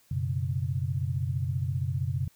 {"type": "chord", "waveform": "sine", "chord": "F# suspended fourth", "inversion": "none", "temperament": "equal", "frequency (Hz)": [92.5, 123.47, 138.59], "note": ["F#2", "B2", "C#3"], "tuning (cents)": [0, 0, 0], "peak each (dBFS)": -31, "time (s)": [0.11, 2.28], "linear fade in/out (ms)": 5, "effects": ["white hiss -63 dBFS RMS until 2.35 s"]}